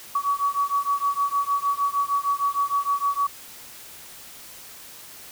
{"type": "beating tone pair", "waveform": "sine", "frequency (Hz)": [1130, 1136.5], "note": ["C#6", "C#6"], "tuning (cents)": [33, 43], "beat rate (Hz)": 6.5, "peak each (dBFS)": -24, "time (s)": [0.15, 3.27], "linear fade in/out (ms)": 5, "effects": ["white hiss -43 dBFS RMS until 5.31 s"]}